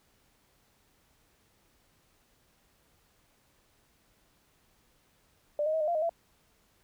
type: tone with pitch steps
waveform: sine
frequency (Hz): 592 / 623 / 639 / 610 / 689 / 623 / 673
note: D5 / D#5 / D#5 / D#5 / F5 / D#5 / E5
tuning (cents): +14 / +2 / +46 / -34 / -24 / +2 / +36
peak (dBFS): -26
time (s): 5.59-6.094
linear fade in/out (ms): 2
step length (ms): 72
effects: pink hiss -68 dBFS RMS until 6.83 s